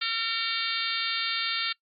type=harmonic tone with a mistuned harmonic; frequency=455.1 Hz; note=A#4; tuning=42 cents flat; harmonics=3 / 4 / 5 / 6 / 7 / 8 / 9 / 10; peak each=-34 / -37 / -34 / -35 / -37 / -32 / -36 / -36 dBFS; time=0.01-1.73 s; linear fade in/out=10 ms; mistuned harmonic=6; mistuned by=+31 cents; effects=noise-tail reverb RT60 0.1 s tail -23 dB re dry + Opus 48 kbps